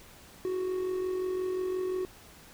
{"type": "tone with amplitude modulation", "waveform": "triangle", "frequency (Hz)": 370, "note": "F#4", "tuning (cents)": 0, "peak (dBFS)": -25, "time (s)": [0.45, 2.05], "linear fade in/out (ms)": 0, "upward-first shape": "sine", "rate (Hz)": 45.7, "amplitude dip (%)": 45, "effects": ["pink hiss -53 dBFS RMS until 2.53 s"]}